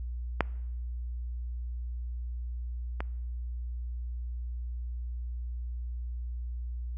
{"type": "clicks", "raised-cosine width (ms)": 0.5, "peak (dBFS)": [-8, -18], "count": 2, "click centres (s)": [0.407, 3.005], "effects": ["noise-tail reverb RT60 0.9 s tail -25 dB re dry", "added 60 Hz sine -33 dBFS peak until 6.97 s"]}